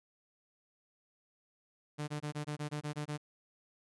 sawtooth tone bursts, 148.9 Hz, D3, 24 cents sharp, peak -32 dBFS, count 10, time 1.98-3.178 s, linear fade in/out 20 ms, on 100 ms, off 22 ms, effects resampled to 24000 Hz

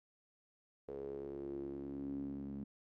sawtooth tone with band-pass filter sweep, 69.5 Hz, C#2, 5 cents sharp, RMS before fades -44 dBFS, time 0.88-2.64 s, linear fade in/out 5 ms, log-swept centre 450 to 230 Hz, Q 7.8, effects none

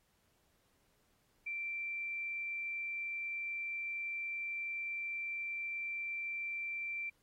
sine tone, 2349 Hz, D7, in tune, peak -37 dBFS, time 1.46-7.1 s, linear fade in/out 10 ms, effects pink hiss -75 dBFS RMS until 7.22 s + AAC 48 kbps

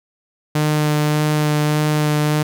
sawtooth tone with vibrato, 150.9 Hz, D3, 47 cents sharp, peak -11 dBFS, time 0.55-2.43 s, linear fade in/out 5 ms, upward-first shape sine, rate 1.7 Hz, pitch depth 12 cents each way, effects none

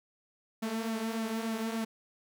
sawtooth tone with flanger, 224 Hz, A3, 31 cents sharp, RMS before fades -34 dBFS, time 0.62-1.85 s, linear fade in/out 10 ms, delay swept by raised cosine 1.9 to 6.4 ms, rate 3.4 Hz, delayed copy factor -0.55, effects none

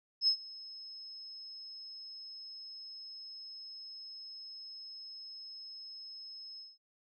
sine tone with ADSR envelope, 5180 Hz, E8, 31 cents flat, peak -23 dBFS, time 0.21-6.78 s, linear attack 67 ms, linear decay 84 ms, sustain -22 dB, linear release 190 ms, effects none

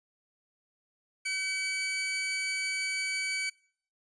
sawtooth tone pair together, 1522 / 2280 Hz, F#6 / C#7, +48 / +48 cents, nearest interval perfect fifth, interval 700 cents, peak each -38 / -27 dBFS, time 1.25-3.5 s, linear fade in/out 10 ms, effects noise-tail reverb RT60 0.6 s tail -25 dB re dry + resampled to 22050 Hz

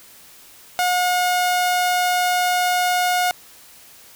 sawtooth tone, 721 Hz, F#5, 45 cents flat, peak -13 dBFS, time 0.79-3.31 s, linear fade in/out 0 ms, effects white hiss -46 dBFS RMS until 4.15 s

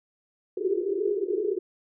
white band-pass noise, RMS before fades -27 dBFS, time 0.57-1.59 s, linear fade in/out 5 ms, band 360 to 420 Hz, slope 96 dB/octave, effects none

